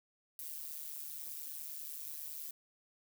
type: noise with amplitude modulation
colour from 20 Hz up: violet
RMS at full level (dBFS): -41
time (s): 0.39-2.51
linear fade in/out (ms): 2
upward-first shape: sine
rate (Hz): 150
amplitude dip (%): 85
effects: none